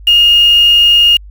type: tone with quantisation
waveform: sine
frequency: 2846 Hz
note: F7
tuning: 32 cents sharp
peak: -4 dBFS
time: 0.07-1.17 s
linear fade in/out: 5 ms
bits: 4
effects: added 50 Hz sine -30 dBFS peak until 1.3 s